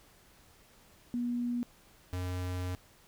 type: tone pair in turn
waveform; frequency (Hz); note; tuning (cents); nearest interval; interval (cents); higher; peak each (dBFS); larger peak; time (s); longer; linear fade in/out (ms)
sine / square; 241.5 / 90.62; B3 / F#2; -39 / -36; octave + perfect fourth; 1697; first; -30 / -34; first; 1.14-1.63 / 2.13-2.75; second; 0
effects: pink hiss -61 dBFS RMS until 3.07 s